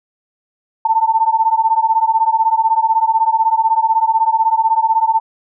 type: beating tone pair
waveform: sine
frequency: 886 / 902 Hz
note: A5 / A5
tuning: +12 / +43 cents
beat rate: 16 Hz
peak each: -14 dBFS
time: 0.85-5.2 s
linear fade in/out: 5 ms
effects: none